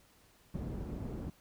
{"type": "low-pass noise", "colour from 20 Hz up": "white", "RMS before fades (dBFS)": -40, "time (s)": [0.54, 1.3], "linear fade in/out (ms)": 5, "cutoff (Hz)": 220, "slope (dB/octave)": 12, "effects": ["pink hiss -65 dBFS RMS until 1.4 s"]}